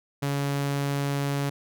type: tone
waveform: sawtooth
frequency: 141 Hz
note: C#3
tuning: 30 cents sharp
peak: -21 dBFS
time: 0.22-1.5 s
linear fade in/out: 10 ms
effects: none